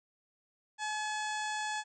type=harmonic tone with a mistuned harmonic; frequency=853 Hz; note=G#5; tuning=46 cents sharp; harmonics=1 / 2 / 3 / 4 / 5 / 6 / 7 / 8 / 9 / 10; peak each=-36 / -38 / -46 / -45 / -49 / -52 / -52 / -48 / -50 / -54 dBFS; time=0.78-1.84 s; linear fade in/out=50 ms; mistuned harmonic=5; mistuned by=+45 cents; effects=none